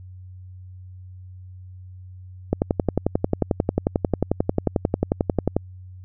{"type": "click train", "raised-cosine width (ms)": 2, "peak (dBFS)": -5, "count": 35, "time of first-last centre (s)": [2.53, 5.566], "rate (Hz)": 11.2, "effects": ["added 92 Hz sine -38 dBFS peak until 6.04 s"]}